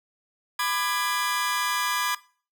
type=chord; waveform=sawtooth; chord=G# diminished; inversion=first; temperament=just; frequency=996.7 / 1196.1 / 1661.2 Hz; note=B5 / D6 / G#6; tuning=+16 / +31 / 0 cents; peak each=-25 dBFS; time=0.59-2.15 s; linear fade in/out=5 ms; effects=noise-tail reverb RT60 0.4 s tail -19 dB re dry